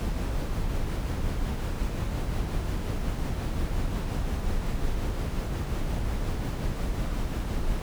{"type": "noise with tremolo", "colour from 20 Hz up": "brown", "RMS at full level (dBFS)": -27, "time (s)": [0, 7.82], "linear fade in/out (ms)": 0, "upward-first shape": "triangle", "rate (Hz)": 5.6, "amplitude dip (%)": 30, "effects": []}